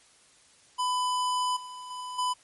square tone with level steps, 1000 Hz, B5, 21 cents sharp, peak -26 / -40 / -36 / -26 dBFS, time 0.78-2.34 s, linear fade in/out 20 ms, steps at 1.56 / 1.9 / 2.18 s, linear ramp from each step 10 ms, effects white hiss -59 dBFS RMS until 2.43 s + MP3 48 kbps

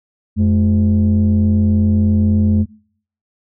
sine tone pair together, 89.56 / 213 Hz, F2 / G#3, +44 / +44 cents, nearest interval octave + minor third, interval 1500 cents, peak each -11 dBFS, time 0.36-2.66 s, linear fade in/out 50 ms, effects noise-tail reverb RT60 0.6 s tail -24 dB re dry + tanh soft clip ceiling -7 dBFS

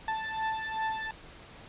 30% pulse beating tone pair, 880 / 882.6 Hz, A5 / A5, 0 / +5 cents, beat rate 2.6 Hz, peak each -31 dBFS, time 0.08-1.11 s, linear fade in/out 2 ms, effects pink hiss -50 dBFS RMS until 1.68 s + resampled to 8000 Hz

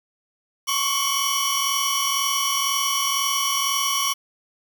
sawtooth tone cluster, 1086 / 1128 / 3024 / 5630 Hz, C#6 / C#6 / F#7 / F8, -36 / +30 / +37 / +13 cents, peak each -23 dBFS, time 0.67-4.14 s, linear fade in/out 20 ms, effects 8-bit

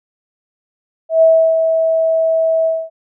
sine tone with ADSR envelope, 649 Hz, E5, 27 cents flat, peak -5 dBFS, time 1.09-2.9 s, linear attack 130 ms, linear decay 330 ms, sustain -6 dB, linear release 240 ms, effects none

